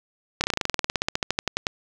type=slowing click train; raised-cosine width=0.2 ms; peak=-5 dBFS; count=23; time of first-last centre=0.41-1.668 s; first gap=29 ms; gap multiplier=1.06; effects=none